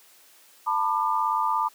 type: tone cluster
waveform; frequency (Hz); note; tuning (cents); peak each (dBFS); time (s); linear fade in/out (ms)
sine; 892 / 989 / 1199; A5 / B5 / D6; +23 / +2 / +36; -26; 0.66-1.69; 20
effects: white hiss -55 dBFS RMS until 1.74 s + high-pass 300 Hz 12 dB/octave